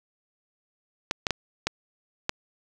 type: clicks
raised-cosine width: 0.2 ms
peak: -7 dBFS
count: 5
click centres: 1.111 / 1.268 / 1.307 / 1.67 / 2.294 s
effects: none